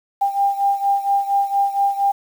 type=beating tone pair; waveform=sine; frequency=796 / 800.3 Hz; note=G5 / G5; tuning=+26 / +36 cents; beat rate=4.3 Hz; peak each=-17 / -21 dBFS; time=0.21-2.12 s; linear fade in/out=10 ms; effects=7-bit